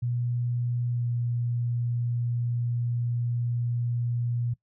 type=tone with pitch glide; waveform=sine; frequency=121.1 to 119.78 Hz; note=B2 to A#2; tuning=-34 to +47 cents; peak=-25 dBFS; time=0.02-4.54 s; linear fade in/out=10 ms; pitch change=-19 cents; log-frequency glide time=0.89-1.07 s; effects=noise-tail reverb RT60 0.1 s tail -20 dB re dry